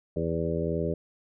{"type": "harmonic tone with a mistuned harmonic", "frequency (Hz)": 82.41, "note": "E2", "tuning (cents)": 0, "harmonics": [1, 2, 3, 4, 5, 6, 7], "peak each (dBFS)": [-35, -31, -37, -35, -32, -34, -35], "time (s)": [0.16, 0.94], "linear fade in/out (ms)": 5, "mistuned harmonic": 7, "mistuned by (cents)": 23, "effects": []}